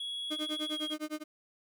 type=tone with pitch glide; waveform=triangle; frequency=3345 to 3280 Hz; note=G#7 to G#7; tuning=+12 to -22 cents; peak=-34 dBFS; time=0-0.94 s; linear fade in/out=5 ms; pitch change=-34 cents; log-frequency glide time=0.71-0.79 s
type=tone with tremolo; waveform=35% pulse; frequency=306 Hz; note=D#4; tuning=29 cents flat; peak=-31 dBFS; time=0.3-1.24 s; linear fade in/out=20 ms; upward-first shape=sine; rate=9.8 Hz; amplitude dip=100%
effects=none